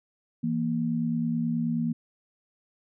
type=tone pair together; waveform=sine; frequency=165 / 234.4 Hz; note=E3 / A#3; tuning=+2 / +10 cents; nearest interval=tritone; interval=608 cents; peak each=-29 / -26 dBFS; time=0.43-1.93 s; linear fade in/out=10 ms; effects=none